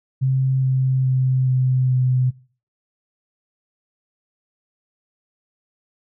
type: tone with pitch steps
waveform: sine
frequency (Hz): 132.1 / 130.96 / 129.83 / 128.71 / 127.6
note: C3 / C3 / C3 / C3 / C3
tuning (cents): +17 / +2 / -13 / -28 / -43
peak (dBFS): -15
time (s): 0.21-2.31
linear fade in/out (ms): 20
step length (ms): 420
effects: noise-tail reverb RT60 0.4 s tail -20 dB re dry